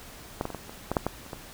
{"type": "clicks", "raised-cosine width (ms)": 1, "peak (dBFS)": [-13, -16, -23, -20, -27, -13, -8, -12, -29, -21], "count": 10, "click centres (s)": [0.411, 0.454, 0.503, 0.547, 0.695, 0.916, 0.968, 1.066, 1.264, 1.332], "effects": ["pink hiss -46 dBFS RMS until 1.53 s"]}